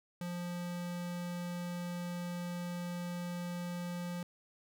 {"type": "tone", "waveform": "square", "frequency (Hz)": 175.5, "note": "F3", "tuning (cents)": 9, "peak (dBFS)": -38, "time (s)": [0.21, 4.23], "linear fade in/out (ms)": 2, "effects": []}